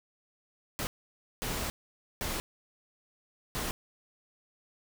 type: noise bursts at uneven times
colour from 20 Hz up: pink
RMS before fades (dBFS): -34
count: 4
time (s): 0.79-0.87 / 1.42-1.7 / 2.21-2.4 / 3.55-3.71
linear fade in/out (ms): 0
effects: none